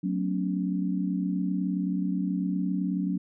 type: tone cluster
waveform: sine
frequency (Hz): 184.8 / 223.9 / 255.5 / 283.1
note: F#3 / A3 / C4 / C#4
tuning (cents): -2 / +30 / -41 / +37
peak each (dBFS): -27 / -36 / -36 / -31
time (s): 0.03-3.18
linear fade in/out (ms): 10
effects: none